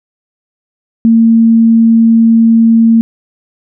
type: tone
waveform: sine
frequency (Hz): 227.5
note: A#3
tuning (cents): -42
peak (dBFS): -3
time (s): 1.05-3.01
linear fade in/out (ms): 0
effects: none